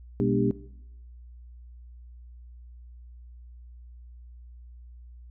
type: tone cluster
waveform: sine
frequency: 123.2 / 202.7 / 241.9 / 295 / 396.6 Hz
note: B2 / G#3 / B3 / D4 / G4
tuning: -4 / -42 / -36 / +8 / +20 cents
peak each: -28 dBFS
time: 0.2-0.51 s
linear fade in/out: 0 ms
effects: noise-tail reverb RT60 0.8 s tail -18 dB re dry + added 60 Hz sine -44 dBFS peak until 5.3 s